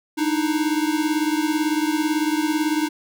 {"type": "beating tone pair", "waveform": "square", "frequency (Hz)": [301.7, 319.7], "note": ["D4", "D#4"], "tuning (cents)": [47, 47], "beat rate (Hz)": 18, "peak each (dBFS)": [-22, -24], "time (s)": [0.17, 2.89], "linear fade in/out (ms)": 20, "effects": []}